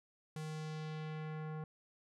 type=tone with low-pass filter sweep; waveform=square; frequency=155.56 Hz; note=D#3; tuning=in tune; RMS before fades=-43 dBFS; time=0.36-1.64 s; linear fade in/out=2 ms; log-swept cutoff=10000 to 1200 Hz; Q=1.1; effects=none